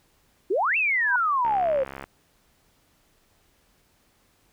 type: exponential two-way sweep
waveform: sine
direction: up then down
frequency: 335.7 to 2724 to 513 Hz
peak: -20 dBFS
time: 0.5-1.84 s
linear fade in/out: 10 ms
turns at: 0.77 s
type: tone with exponential growth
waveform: sine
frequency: 978 Hz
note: B5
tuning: 17 cents flat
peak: -19 dBFS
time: 0.96-1.16 s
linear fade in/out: 2 ms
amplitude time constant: 43 ms
type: click train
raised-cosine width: 0.5 ms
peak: -21 dBFS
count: 41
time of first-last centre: 1.45-2.04 s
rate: 67.8 Hz
effects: pink hiss -64 dBFS RMS until 4.52 s